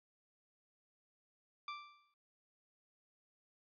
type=tone with exponential decay; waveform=sawtooth; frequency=1174.7 Hz; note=D6; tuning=in tune; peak=-36 dBFS; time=1.68-2.14 s; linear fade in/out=2 ms; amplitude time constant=98 ms; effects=noise-tail reverb RT60 0.5 s tail -26 dB re dry + resampled to 11025 Hz